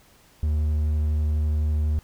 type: tone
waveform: triangle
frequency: 76 Hz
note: D#2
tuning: 40 cents flat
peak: -18 dBFS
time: 0.43-1.99 s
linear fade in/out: 0 ms
effects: pink hiss -56 dBFS RMS until 2.03 s